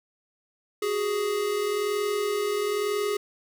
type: tone pair together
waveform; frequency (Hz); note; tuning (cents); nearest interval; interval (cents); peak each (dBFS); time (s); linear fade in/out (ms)
square; 374.3 / 415.3; F#4 / G#4; +20 / 0; major second; 180; -33 / -26; 0.82-3.17; 5
effects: none